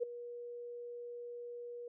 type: tone with ADSR envelope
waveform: sine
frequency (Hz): 480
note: B4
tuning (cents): -49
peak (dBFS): -29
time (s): 0-1.88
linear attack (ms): 29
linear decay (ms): 8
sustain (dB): -14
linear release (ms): 3
effects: none